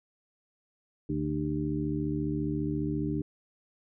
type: harmonic tone with a mistuned harmonic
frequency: 74.6 Hz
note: D2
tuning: 28 cents sharp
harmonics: 1 / 2 / 3 / 4 / 5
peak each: -38 / -33 / -38 / -31 / -38 dBFS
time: 1.09-3.22 s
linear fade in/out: 5 ms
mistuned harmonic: 5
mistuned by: +90 cents
effects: none